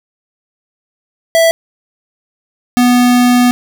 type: tone pair in turn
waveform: square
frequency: 659.3 / 245.9 Hz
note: E5 / B3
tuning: 0 / -7 cents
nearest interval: octave + perfect fourth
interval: 1707 cents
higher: first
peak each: -7 dBFS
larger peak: neither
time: 1.35-1.51 / 2.77-3.51 s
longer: second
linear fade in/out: 0 ms
effects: none